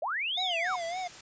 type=linear two-way sweep; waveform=sine; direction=up then down; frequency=545 to 3951 to 926 Hz; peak=-29 dBFS; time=0.02-0.76 s; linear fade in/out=5 ms; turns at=0.41 s
type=tone with vibrato; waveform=square; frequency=706 Hz; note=F5; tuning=19 cents sharp; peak=-33 dBFS; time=0.37-1.08 s; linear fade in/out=10 ms; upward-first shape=sine; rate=3.6 Hz; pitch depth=110 cents each way
type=noise; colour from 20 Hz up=white; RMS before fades=-47 dBFS; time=0.64-1.21 s; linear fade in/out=5 ms
effects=resampled to 16000 Hz